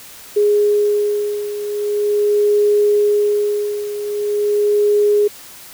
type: beating tone pair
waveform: sine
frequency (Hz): 414.5 / 414.92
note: G#4 / G#4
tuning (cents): -3 / -2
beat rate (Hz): 0.42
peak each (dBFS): -14 / -19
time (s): 0.36-5.28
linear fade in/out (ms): 10
effects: white hiss -38 dBFS RMS until 5.73 s